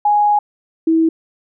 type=tone pair in turn; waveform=sine; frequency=830.6 / 324.5 Hz; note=G#5 / E4; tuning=0 / -27 cents; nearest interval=octave + major third; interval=1627 cents; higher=first; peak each=-10 dBFS; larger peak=neither; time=0.05-0.39 / 0.87-1.09 s; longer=first; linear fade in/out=5 ms; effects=none